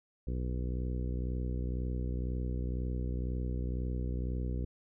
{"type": "harmonic tone", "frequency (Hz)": 62, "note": "B1", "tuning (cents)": 7, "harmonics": [1, 2, 3, 4, 5, 6, 7, 8], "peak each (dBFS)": [-33, -39, -43, -45, -47, -49, -50, -51], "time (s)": [0.27, 4.65], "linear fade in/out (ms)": 5, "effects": []}